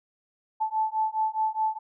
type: beating tone pair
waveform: sine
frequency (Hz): 871 / 875.8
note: A5 / A5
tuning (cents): -18 / -8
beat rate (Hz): 4.8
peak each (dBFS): -27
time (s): 0.6-1.79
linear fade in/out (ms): 20
effects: none